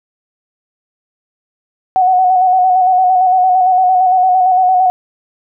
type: tone with vibrato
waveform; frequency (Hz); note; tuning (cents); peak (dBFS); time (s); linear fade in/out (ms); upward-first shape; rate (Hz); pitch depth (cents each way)
sine; 740; F#5; 0; -7; 1.96-4.9; 0; square; 8.8; 30
effects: none